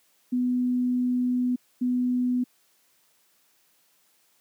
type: tone bursts at uneven times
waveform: sine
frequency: 248.7 Hz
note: B3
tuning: 12 cents sharp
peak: -21 dBFS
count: 2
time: 0.32-1.56 / 1.81-2.44 s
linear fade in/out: 10 ms
effects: white hiss -65 dBFS RMS until 4.4 s + high-pass 150 Hz 12 dB/octave